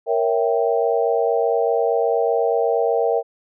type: chord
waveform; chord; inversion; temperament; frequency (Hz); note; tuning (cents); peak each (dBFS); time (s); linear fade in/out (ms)
sine; A# diminished seventh; none; equal; 466.2 / 554.4 / 659.3 / 784; A#4 / C#5 / E5 / G5; 0 / 0 / 0 / 0; -19 / -24 / -22 / -24; 0.06-3.23; 50
effects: none